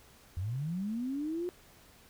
sine linear sweep, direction up, 82.8 to 362.4 Hz, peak -32 dBFS, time 0.37-1.49 s, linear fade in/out 0 ms, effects pink hiss -59 dBFS RMS until 2.09 s

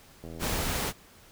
click train, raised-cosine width 2 ms, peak -29 dBFS, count 33, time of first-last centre 0.24-0.631 s, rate 81.9 Hz
pink noise, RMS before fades -30 dBFS, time 0.39-0.93 s, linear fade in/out 50 ms
effects pink hiss -55 dBFS RMS until 1.31 s

